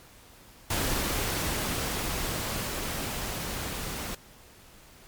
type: noise with level ramp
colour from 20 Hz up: pink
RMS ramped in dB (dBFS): -28 to -35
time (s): 0.7-4.15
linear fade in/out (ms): 5
effects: pink hiss -53 dBFS RMS until 5.07 s + MP3 96 kbps